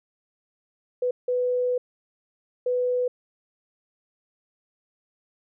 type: tone bursts at uneven times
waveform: sine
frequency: 496.6 Hz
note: B4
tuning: 9 cents sharp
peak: -21 dBFS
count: 3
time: 1.02-1.11 / 1.28-1.78 / 2.66-3.08 s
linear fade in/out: 5 ms
effects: none

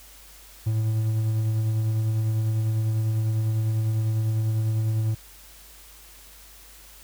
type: tone with tremolo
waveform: triangle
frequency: 110 Hz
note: A2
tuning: in tune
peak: -18 dBFS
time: 0.66-5.15 s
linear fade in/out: 10 ms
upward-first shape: sine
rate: 10 Hz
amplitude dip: 25%
effects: added 50 Hz sine -51 dBFS peak until 7.03 s + white hiss -49 dBFS RMS until 7.03 s

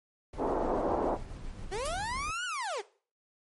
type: noise with tremolo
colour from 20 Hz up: brown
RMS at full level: -40 dBFS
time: 0.33-2.31 s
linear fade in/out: 5 ms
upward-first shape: square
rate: 7.2 Hz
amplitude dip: 25%
type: band-pass noise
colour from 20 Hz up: pink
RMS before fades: -30 dBFS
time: 0.37-1.18 s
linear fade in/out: 50 ms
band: 280 to 910 Hz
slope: 24 dB/octave
type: linear two-way sweep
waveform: 30% pulse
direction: up then down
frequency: 349.2 to 1500 to 349.2 Hz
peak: -30 dBFS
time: 1.71-2.82 s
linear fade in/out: 20 ms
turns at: 2.45 s
type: noise with exponential decay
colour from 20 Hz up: blue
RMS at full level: -34 dBFS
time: 1.85-2.07 s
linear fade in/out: 5 ms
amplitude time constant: 46 ms
effects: noise-tail reverb RT60 0.4 s tail -18 dB re dry + MP3 48 kbps

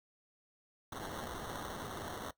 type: noise with sample-and-hold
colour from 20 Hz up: white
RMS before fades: -43 dBFS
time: 0.92-2.31 s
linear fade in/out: 5 ms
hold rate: 2450 Hz
effects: noise-tail reverb RT60 0.1 s tail -18 dB re dry

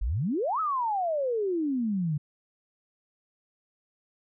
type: exponential two-way sweep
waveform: sine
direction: up then down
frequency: 43.65 to 1318.5 to 142.2 Hz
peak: -25 dBFS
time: 0.01-2.18 s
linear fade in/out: 10 ms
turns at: 0.6 s
effects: none

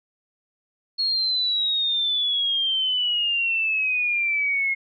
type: exponential sweep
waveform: sine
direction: down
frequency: 4324 to 2152 Hz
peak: -20 dBFS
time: 0.98-4.75 s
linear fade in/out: 20 ms
effects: none

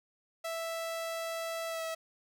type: tone with pitch glide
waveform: sawtooth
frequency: 659.3 to 650.2 Hz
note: E5 to E5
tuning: 0 to -24 cents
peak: -31 dBFS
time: 0.44-1.95 s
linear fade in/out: 10 ms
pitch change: -24 cents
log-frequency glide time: 1.68-1.83 s
effects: none

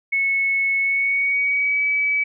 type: tone with pitch glide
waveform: sine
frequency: 2200 to 2288 Hz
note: C#7 to D7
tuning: -14 to -46 cents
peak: -17 dBFS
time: 0.12-2.24 s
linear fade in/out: 10 ms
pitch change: +68 cents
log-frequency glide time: 0.8-1.84 s
effects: none

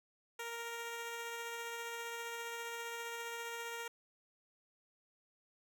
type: tone with tremolo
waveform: 10% pulse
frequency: 466.2 Hz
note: A#4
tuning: in tune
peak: -32 dBFS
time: 0.39-3.88 s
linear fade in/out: 5 ms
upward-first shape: triangle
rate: 15 Hz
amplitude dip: 25%
effects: none

